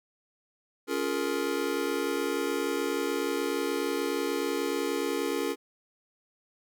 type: chord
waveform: square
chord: Bb minor seventh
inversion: first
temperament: just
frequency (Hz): 279.7 / 349.6 / 419.5 / 466.2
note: Db4 / F4 / Ab4 / Bb4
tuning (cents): +16 / +2 / +17 / 0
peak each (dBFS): -34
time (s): 0.87-5.56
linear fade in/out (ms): 50
effects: none